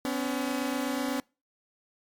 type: tone pair together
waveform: sawtooth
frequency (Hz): 253.9 / 282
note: B3 / C#4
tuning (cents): +48 / +30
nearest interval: major second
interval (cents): 182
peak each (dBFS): -27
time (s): 0.05-1.2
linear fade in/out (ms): 0
effects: noise-tail reverb RT60 0.3 s tail -25 dB re dry + MP3 96 kbps